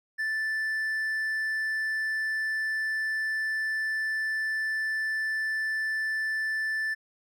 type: tone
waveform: triangle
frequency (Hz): 1760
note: A6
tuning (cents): 0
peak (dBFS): -25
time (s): 0.18-6.95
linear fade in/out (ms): 20
effects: none